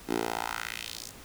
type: tone with high-pass filter sweep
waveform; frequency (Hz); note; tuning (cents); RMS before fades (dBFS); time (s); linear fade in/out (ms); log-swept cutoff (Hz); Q
10% pulse; 56.9; A#1; -41; -34; 0.07-1.13; 50; 280 to 7100; 1.9
effects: pink hiss -49 dBFS RMS until 1.24 s